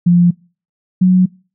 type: tone pair in turn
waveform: sine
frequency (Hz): 174.61 / 183.75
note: F3 / F#3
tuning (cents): 0 / -12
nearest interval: minor second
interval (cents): 88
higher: second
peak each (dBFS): -6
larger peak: neither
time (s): 0.06-0.31 / 1.01-1.26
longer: neither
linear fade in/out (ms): 10
effects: noise-tail reverb RT60 0.4 s tail -26 dB re dry